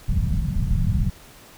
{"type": "low-pass noise", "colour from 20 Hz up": "pink", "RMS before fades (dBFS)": -21, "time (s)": [0.08, 1.1], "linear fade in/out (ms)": 5, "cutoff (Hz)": 190, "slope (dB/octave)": 48, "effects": ["pink hiss -47 dBFS RMS until 1.57 s"]}